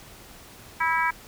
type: harmonic tone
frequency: 326.3 Hz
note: E4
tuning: 18 cents flat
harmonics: 3 / 4 / 5 / 6 / 7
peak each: -24 / -30 / -27 / -31 / -29 dBFS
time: 0.8-1.11 s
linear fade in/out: 10 ms
effects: pink hiss -47 dBFS RMS until 1.27 s